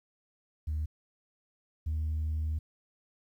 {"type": "tone pair in turn", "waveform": "sine", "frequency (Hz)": [76.7, 77.91], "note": ["D#2", "D#2"], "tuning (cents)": [-24, 3], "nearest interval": "unison", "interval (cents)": 27, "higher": "second", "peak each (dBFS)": [-28, -27], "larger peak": "second", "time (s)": [[0.67, 0.86], [1.86, 2.59]], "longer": "second", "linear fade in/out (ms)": 10, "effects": ["tanh soft clip ceiling -27 dBFS", "11-bit"]}